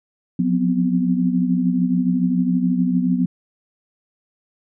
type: tone cluster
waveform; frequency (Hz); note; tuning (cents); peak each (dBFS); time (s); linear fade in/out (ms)
sine; 174.5 / 181.5 / 249.4 / 261.8; F3 / F#3 / B3 / C4; -1 / -33 / +17 / +1; -27 / -19 / -19 / -27; 0.39-3.26; 5
effects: none